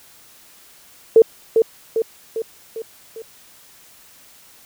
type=tone with echo; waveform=sine; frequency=450 Hz; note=A4; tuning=39 cents sharp; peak=-5 dBFS; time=1.16-1.22 s; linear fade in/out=2 ms; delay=400 ms; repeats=5; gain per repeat=-5 dB; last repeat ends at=3.22 s; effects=white hiss -48 dBFS RMS until 4.65 s